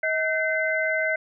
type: tone cluster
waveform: sine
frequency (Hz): 635 / 1535 / 2059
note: D#5 / G6 / C7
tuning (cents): +35 / -37 / -28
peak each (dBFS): -26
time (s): 0.03-1.16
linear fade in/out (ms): 5
effects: none